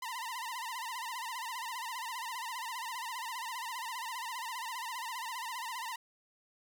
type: tone with vibrato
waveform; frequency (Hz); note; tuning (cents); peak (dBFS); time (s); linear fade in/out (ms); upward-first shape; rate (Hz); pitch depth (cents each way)
sawtooth; 962; B5; -46; -34; 0.02-5.96; 5; sine; 15; 130
effects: none